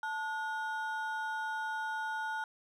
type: ring-modulated tone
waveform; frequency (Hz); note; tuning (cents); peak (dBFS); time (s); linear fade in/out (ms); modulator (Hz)
triangle; 1163; D6; -17; -29; 0.03-2.44; 2; 285
effects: none